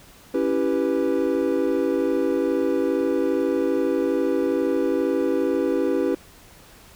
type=chord; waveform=triangle; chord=C# half-diminished seventh; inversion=none; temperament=equal; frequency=277.2 / 329.6 / 392 / 493.9 Hz; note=C#4 / E4 / G4 / B4; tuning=0 / 0 / 0 / 0 cents; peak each=-23 dBFS; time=0.34-6.15 s; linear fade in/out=5 ms; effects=pink hiss -49 dBFS RMS until 6.95 s